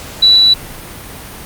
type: tone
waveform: sine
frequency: 3946 Hz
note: B7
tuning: 2 cents flat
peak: -4 dBFS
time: 0.22-0.54 s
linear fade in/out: 10 ms
effects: pink hiss -30 dBFS RMS until 1.45 s + Opus 48 kbps